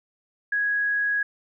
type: tone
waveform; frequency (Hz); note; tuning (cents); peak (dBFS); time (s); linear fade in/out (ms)
sine; 1661.2; G#6; 0; -21; 0.52-1.23; 5
effects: none